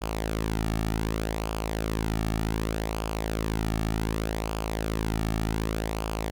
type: tone with flanger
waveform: sawtooth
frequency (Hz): 54.3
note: A1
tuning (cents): -22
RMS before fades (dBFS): -29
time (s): 0.01-6.31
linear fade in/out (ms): 20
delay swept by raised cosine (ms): 0.51 to 2.01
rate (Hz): 0.66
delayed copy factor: -0.55
effects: none